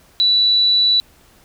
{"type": "tone", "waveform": "sine", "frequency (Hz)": 3951, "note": "B7", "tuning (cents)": 0, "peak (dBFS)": -11, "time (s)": [0.2, 1], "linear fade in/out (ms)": 0, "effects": ["pink hiss -51 dBFS RMS until 1.44 s"]}